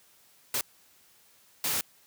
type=noise bursts at uneven times; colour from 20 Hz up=white; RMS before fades=-29 dBFS; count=2; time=0.54-0.61 / 1.64-1.81 s; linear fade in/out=2 ms; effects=white hiss -61 dBFS RMS until 2.06 s + high-pass 60 Hz 12 dB/octave